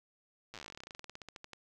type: slowing click train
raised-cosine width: 0.2 ms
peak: -29 dBFS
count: 30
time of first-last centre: 0.54-1.533 s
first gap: 8 ms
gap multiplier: 1.09
effects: none